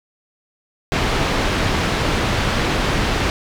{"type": "low-pass noise", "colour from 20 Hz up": "pink", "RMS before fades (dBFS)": -19, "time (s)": [0.92, 3.3], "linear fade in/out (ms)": 0, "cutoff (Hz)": 4000, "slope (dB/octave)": 12, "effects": []}